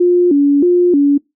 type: tone with vibrato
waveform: sine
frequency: 317.5 Hz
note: D#4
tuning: 35 cents sharp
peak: -7 dBFS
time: 0-1.18 s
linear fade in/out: 10 ms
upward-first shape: square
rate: 1.6 Hz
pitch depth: 190 cents each way
effects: noise-tail reverb RT60 0.2 s tail -23 dB re dry